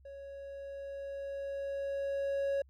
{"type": "tone with level ramp", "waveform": "triangle", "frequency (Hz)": 554.4, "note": "C#5", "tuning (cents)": 0, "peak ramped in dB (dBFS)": [-43, -27], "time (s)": [0.05, 2.62], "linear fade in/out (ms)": 5, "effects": ["added 67 Hz sine -58 dBFS peak until 2.69 s"]}